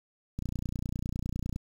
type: click train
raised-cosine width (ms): 5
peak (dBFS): -21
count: 36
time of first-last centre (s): 0.39-1.561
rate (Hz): 29.9
effects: 8-bit